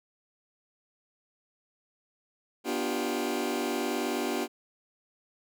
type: chord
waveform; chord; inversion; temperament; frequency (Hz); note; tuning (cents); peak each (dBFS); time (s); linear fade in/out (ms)
sawtooth; G dominant seventh; first; just; 245 / 294 / 352.8 / 392; B3 / D4 / F4 / G4; -14 / +2 / +18 / 0; -30; 2.64-4.48; 50
effects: none

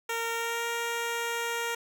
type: tone with pitch glide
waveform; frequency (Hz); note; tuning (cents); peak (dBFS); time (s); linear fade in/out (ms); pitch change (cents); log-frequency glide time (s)
10% pulse; 460.9 to 467.3; A#4 to A#4; -20 to +4; -21; 0.09-1.75; 5; +24; 0.33-0.66
effects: none

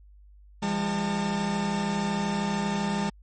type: tone cluster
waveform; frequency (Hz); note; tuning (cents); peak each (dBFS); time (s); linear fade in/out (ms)
40% pulse; 169.4 / 202.2 / 896; E3 / G#3 / A5; +48 / -46 / +31; -32 / -26 / -32; 0.62-3.1; 10
effects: added 50 Hz sine -49 dBFS peak until 3.22 s + MP3 32 kbps

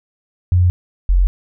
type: tone pair in turn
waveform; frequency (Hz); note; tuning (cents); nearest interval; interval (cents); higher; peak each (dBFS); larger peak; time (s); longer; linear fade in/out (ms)
sine; 89.5 / 45.13; F2 / F#1; +43 / -42; octave; 1185; first; -9; neither; 0.52-0.7 / 1.09-1.27; neither; 0
effects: none

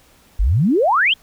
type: exponential sweep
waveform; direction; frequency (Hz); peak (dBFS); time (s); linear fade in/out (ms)
sine; up; 41.29 to 3368; -12; 0.39-1.14; 10
effects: pink hiss -52 dBFS RMS until 1.22 s

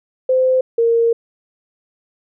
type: tone pair in turn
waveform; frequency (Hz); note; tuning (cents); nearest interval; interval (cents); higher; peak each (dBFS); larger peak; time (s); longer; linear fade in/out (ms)
sine; 516 / 462.9; C5 / A#4; -24 / -12; major second; 188; first; -11; neither; 0.29-0.61 / 0.78-1.13; second; 5
effects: none

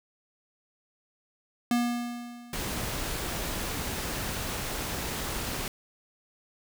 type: tone with exponential decay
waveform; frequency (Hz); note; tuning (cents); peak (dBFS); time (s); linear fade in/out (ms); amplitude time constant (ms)
square; 240; B3; -49; -22; 1.71-3; 2; 280
type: noise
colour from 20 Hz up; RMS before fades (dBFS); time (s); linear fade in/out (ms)
pink; -33; 2.53-5.68; 2
effects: none

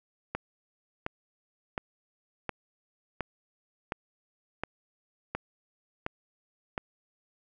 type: click train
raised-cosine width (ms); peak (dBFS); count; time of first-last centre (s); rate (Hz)
0.5; -16; 10; 0.35-6.779; 1.4
effects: none

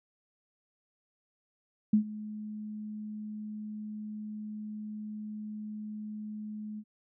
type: tone with ADSR envelope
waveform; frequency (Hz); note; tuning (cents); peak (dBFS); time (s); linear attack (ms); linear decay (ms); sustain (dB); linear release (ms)
sine; 212.6; G#3; +41; -18; 1.93-6.84; 6; 96; -19; 56
effects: none

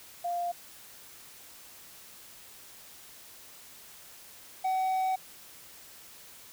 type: tone pair in turn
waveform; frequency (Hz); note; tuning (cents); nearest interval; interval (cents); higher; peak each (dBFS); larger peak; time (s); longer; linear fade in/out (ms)
sine / triangle; 698.5 / 754; F5 / F#5; 0 / +32; minor second; 132; second; -29 / -24; second; 0.24-0.52 / 4.64-5.16; second; 10
effects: white hiss -51 dBFS RMS until 6.52 s

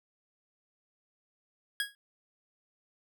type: tone with exponential decay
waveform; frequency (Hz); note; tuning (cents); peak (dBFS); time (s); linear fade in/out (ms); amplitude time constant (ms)
25% pulse; 1653; G#6; -9; -22; 1.8-1.95; 1; 32
effects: none

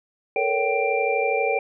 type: tone cluster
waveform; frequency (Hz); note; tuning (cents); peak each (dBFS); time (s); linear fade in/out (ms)
sine; 439.6 / 471.9 / 558 / 773 / 2368; A4 / A#4 / C#5 / G5 / D7; -2 / +21 / +11 / -24 / +14; -26; 0.36-1.59; 2
effects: none

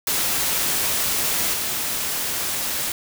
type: noise with level steps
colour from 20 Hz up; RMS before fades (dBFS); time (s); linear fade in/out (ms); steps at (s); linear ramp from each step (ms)
white; -22 / -25; 0.07-2.92; 2; 1.53; 10
effects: none

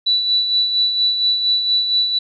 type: tone with tremolo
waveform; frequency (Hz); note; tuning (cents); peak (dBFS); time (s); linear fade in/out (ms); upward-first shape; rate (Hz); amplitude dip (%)
sine; 3955; B7; +2; -12; 0.06-2.19; 10; sine; 4.3; 50
effects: none

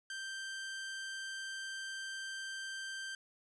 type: tone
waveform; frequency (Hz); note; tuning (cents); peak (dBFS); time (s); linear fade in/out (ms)
sawtooth; 1568; G6; 0; -37; 0.1-3.15; 2
effects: resampled to 22050 Hz

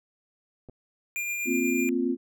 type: clicks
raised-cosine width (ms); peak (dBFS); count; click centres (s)
2; -33; 2; 0.688 / 0.696
type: tone with tremolo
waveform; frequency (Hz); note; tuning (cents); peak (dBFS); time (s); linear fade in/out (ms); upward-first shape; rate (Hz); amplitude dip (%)
square; 2400; D7; +37; -28; 1.16-1.89; 0; triangle; 8.2; 30
type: chord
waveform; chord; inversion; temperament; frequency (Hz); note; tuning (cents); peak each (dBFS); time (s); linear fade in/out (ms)
sine; Bb suspended second; none; just; 233.1 / 262.2 / 349.6; Bb3 / C4 / F4; 0 / +4 / +2; -30 / -26 / -28; 1.45-2.17; 50
effects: none

